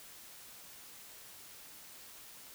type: silence
effects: white hiss -53 dBFS RMS until 2.54 s